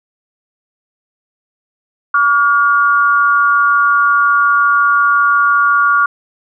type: tone pair together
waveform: sine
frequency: 1146.6 / 1421 Hz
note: D6 / F6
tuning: -42 / +30 cents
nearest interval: major third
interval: 372 cents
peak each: -11 dBFS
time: 2.14-6.06 s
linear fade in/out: 5 ms
effects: none